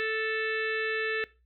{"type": "harmonic tone", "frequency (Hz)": 440, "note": "A4", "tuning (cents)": 0, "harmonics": [1, 3, 4, 5, 6, 7, 8, 9], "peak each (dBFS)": [-31, -40, -31, -39, -37, -48, -45, -46], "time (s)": [0, 1.24], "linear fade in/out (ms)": 0, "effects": ["noise-tail reverb RT60 0.3 s tail -20 dB re dry", "added 60 Hz sine -63 dBFS peak until 1.45 s"]}